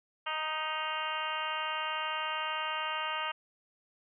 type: harmonic tone with a mistuned harmonic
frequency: 311.1 Hz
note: D#4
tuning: in tune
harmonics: 2 / 3 / 4 / 5 / 6 / 7 / 8 / 9 / 10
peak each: -44 / -38 / -37 / -41 / -44 / -44 / -45 / -39 / -44 dBFS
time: 0.26-3.32 s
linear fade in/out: 10 ms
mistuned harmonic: 6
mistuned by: +26 cents
effects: none